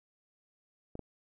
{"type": "clicks", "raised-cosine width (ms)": 2, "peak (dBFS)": -28, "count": 2, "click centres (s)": [0.954, 0.993], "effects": []}